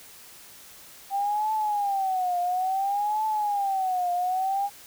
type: tone with vibrato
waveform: sine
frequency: 784 Hz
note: G5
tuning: in tune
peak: -23 dBFS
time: 1.1-4.7 s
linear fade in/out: 50 ms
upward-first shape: triangle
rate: 0.58 Hz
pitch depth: 190 cents each way
effects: white hiss -48 dBFS RMS until 4.86 s